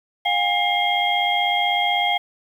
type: tone cluster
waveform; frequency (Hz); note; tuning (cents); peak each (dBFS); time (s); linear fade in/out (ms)
sine; 712 / 808 / 2120 / 3248; F5 / G#5 / C7 / G#7; +33 / -48 / +22 / -39; -23; 0.25-2.18; 10
effects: 8-bit